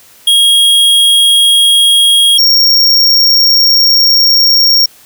square tone pair in turn, 3277 / 5545 Hz, G#7 / F8, -24 / -13 cents, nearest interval major sixth, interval 911 cents, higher second, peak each -5 dBFS, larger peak neither, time 0.27-2.38 / 2.38-4.86 s, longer second, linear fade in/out 5 ms, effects white hiss -41 dBFS RMS until 5.05 s

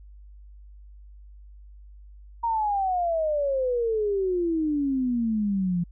sine exponential sweep, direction down, 943 to 169.9 Hz, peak -22 dBFS, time 2.43-5.84 s, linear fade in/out 10 ms, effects added 50 Hz sine -44 dBFS peak until 5.91 s

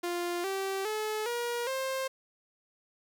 sawtooth tone with pitch steps, 349.2 / 387.5 / 429.9 / 477 / 529.3 Hz, F4 / G4 / A4 / A#4 / C5, 0 / -20 / -40 / +40 / +20 cents, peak -27 dBFS, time 0.03-2.08 s, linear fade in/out 10 ms, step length 410 ms, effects 10-bit

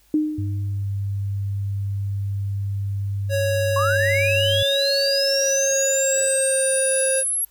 sine tone with exponential decay, 305.7 Hz, D#4, 30 cents flat, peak -14 dBFS, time 0.14-0.83 s, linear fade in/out 2 ms, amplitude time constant 150 ms
sine tone, 99.5 Hz, G2, 26 cents sharp, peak -22 dBFS, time 0.38-4.63 s, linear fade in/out 5 ms
square tone with pitch glide, 554.4 to 533.7 Hz, C#5 to C5, 0 to +34 cents, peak -21 dBFS, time 3.29-7.24 s, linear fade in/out 50 ms, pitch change -66 cents, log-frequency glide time 4.95-6.42 s
sine linear sweep, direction up, 1049 to 11320 Hz, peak -20 dBFS, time 3.76-7.45 s, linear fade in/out 5 ms
effects added 50 Hz sine -59 dBFS peak until 7.5 s + white hiss -59 dBFS RMS until 7.5 s

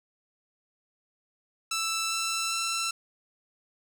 10% pulse tone with pitch steps, 1324 / 1332.4 / 1340.9 Hz, E6 / E6 / E6, +7 / +18 / +29 cents, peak -19 dBFS, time 1.71-2.91 s, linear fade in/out 5 ms, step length 400 ms, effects none

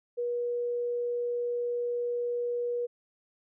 sine tone, 481.7 Hz, B4, 43 cents flat, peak -28 dBFS, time 0.17-2.87 s, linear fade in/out 20 ms, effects none

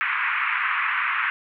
pink band-pass noise, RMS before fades -24 dBFS, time 0.01-1.3 s, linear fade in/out 0 ms, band 1100 to 2500 Hz, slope 48 dB/octave, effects none

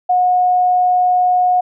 sine tone, 726 Hz, F#5, 33 cents flat, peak -10 dBFS, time 0.09-1.61 s, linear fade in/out 10 ms, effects none

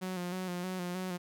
sawtooth tone with vibrato, 181.4 Hz, F#3, 34 cents flat, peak -31 dBFS, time 0.01-1.18 s, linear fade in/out 20 ms, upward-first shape square, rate 3.2 Hz, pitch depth 38 cents each way, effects none

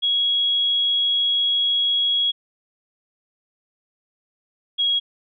sine tone pair in turn, 3322 / 3306 Hz, G#7 / G#7, 0 / -9 cents, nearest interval unison, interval 9 cents, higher first, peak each -17 dBFS, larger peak neither, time 0.02-2.32 / 4.78-5 s, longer first, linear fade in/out 20 ms, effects none

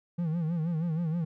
triangle tone with vibrato, 164.81 Hz, E3, in tune, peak -25 dBFS, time 0.18-1.25 s, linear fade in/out 10 ms, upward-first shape sine, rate 6.3 Hz, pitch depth 110 cents each way, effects none

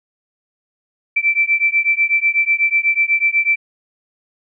sine beating tone pair, 2330 / 2338.1 Hz, D7 / D7, -14 / -8 cents, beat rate 8.1 Hz, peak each -16 dBFS, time 1.16-3.56 s, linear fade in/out 10 ms, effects none

